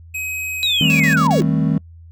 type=tone with pitch glide; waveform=square; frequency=2534 to 2515 Hz; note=D#7 to D#7; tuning=+31 to +18 cents; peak=-23 dBFS; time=0.14-1.16 s; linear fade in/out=10 ms; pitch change=-13 cents; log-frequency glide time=0.55-0.72 s
type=linear sweep; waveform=sine; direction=down; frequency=3951 to 293.7 Hz; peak=-15 dBFS; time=0.63-1.42 s; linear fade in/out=0 ms
type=chord; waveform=triangle; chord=A half-diminished seventh; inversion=second; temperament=just; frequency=158.4 / 198 / 220 / 264 Hz; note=Eb3 / G3 / A3 / C4; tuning=+31 / +18 / 0 / +16 cents; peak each=-15 / -20 / -20 / -19 dBFS; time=0.81-1.78 s; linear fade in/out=2 ms
type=tone bursts; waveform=5% pulse; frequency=559 Hz; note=C#5; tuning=14 cents sharp; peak=-16 dBFS; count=4; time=0.9-1.406 s; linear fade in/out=0 ms; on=98 ms; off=38 ms
effects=noise-tail reverb RT60 0.1 s tail -26 dB re dry + added 83 Hz sine -38 dBFS peak until 2.11 s